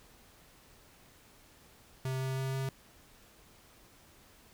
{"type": "tone with pitch steps", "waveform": "square", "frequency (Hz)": [131.4, 132.16, 132.93, 133.7], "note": ["C3", "C3", "C3", "C3"], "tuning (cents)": [8, 18, 28, 38], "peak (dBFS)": -33, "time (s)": [2.05, 2.69], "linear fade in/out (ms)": 2, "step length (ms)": 160, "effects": ["pink hiss -60 dBFS RMS until 4.53 s"]}